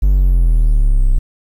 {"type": "exponential sweep", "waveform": "triangle", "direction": "down", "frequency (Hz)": [50.3, 30.87], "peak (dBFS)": -6, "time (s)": [0.02, 1.19], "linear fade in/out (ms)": 10, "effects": ["8-bit"]}